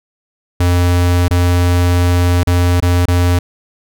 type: tone with dropouts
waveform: square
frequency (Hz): 88.3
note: F2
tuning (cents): +20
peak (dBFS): -10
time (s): 0.6-3.39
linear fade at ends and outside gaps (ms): 5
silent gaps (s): 1.282-1.308 / 2.434-2.471 / 2.803-2.824 / 3.057-3.081
effects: none